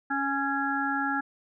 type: harmonic tone with a mistuned harmonic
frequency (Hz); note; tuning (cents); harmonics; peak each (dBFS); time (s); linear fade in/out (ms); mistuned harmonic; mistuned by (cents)
277.2; C#4; 0; 1 / 3 / 5 / 6; -31 / -31 / -31 / -31; 0.1-1.21; 10; 5; -15
effects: none